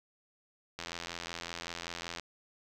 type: click train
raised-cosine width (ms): 0.2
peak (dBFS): -21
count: 121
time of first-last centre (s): 0.79-2.197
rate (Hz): 85.3
effects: none